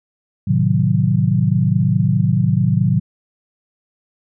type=chord; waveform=sine; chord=A diminished seventh; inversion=none; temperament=equal; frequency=110 / 130.81 / 155.56 / 185 Hz; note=A2 / C3 / Eb3 / Gb3; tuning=0 / 0 / 0 / 0 cents; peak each=-18 dBFS; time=0.47-3 s; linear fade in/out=10 ms; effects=none